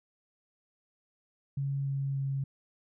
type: tone with pitch steps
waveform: sine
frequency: 138.59 / 137.63 / 136.68 Hz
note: C#3 / C#3 / C#3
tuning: 0 / -12 / -24 cents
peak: -29 dBFS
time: 1.57-2.44 s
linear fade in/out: 5 ms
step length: 290 ms
effects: none